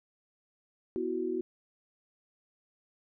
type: chord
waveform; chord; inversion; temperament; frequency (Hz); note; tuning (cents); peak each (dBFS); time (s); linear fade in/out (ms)
sine; B suspended fourth; none; just; 246.9 / 329.3 / 370.4; B3 / E4 / F#4; 0 / -2 / +2; -38 / -35 / -32; 0.96-1.41; 0
effects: none